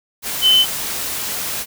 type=tone in noise; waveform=sine; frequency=3047 Hz; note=G7; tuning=50 cents flat; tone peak=-9 dBFS; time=0.41-0.66 s; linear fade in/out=50 ms; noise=white; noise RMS=-24 dBFS; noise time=0.22-1.66 s; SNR=+12 dB; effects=none